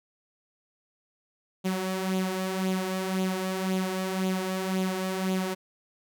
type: tone with flanger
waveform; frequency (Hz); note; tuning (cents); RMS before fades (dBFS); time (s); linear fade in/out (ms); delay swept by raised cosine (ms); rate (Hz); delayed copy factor
sawtooth; 187.8; F#3; +26; -29; 1.64-5.55; 20; 0.28 to 3.68; 1.9; +0.55
effects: none